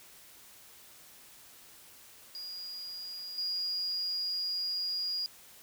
triangle tone with level steps, 4858 Hz, D#8, 42 cents flat, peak -38 / -28 dBFS, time 2.35-5.26 s, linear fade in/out 0 ms, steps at 3.38 s, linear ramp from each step 2 ms, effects tanh soft clip ceiling -29 dBFS + white hiss -55 dBFS RMS until 5.62 s

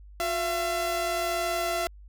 sawtooth tone pair together, 358.2 / 675.7 Hz, F4 / E5, +44 / +43 cents, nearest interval major seventh, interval 1099 cents, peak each -30 / -23 dBFS, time 0.2-1.87 s, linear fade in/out 0 ms, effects added 50 Hz sine -45 dBFS peak until 2.08 s

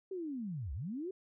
sine linear two-way sweep, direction down then up, 392 to 59.6 to 392 Hz, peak -37 dBFS, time 0.11-1.11 s, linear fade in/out 5 ms, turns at 0.73 s, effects none

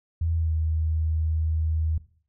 sine tone with pitch glide, 82.41 to 79.37 Hz, E2 to D#2, 0 to +35 cents, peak -22 dBFS, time 0.21-1.98 s, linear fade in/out 5 ms, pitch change -65 cents, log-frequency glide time 0.35-0.52 s, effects noise-tail reverb RT60 0.5 s tail -17 dB re dry

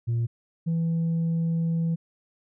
sine tone pair in turn, 117 / 165.46 Hz, A#2 / E3, +7 / +7 cents, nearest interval tritone, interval 600 cents, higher second, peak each -20 dBFS, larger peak neither, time 0.07-0.27 / 0.66-1.96 s, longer second, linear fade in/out 20 ms, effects tanh soft clip ceiling -21 dBFS

